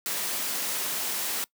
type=noise; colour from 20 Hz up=white; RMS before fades=-30 dBFS; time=0.06-1.44 s; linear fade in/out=0 ms; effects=noise-tail reverb RT60 0.1 s tail -22 dB re dry + high-pass 200 Hz 12 dB/octave